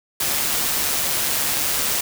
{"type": "noise with amplitude modulation", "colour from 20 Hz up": "white", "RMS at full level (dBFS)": -20, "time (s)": [0.2, 2.01], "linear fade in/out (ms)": 5, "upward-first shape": "sine", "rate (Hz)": 144, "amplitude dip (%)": 35, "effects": []}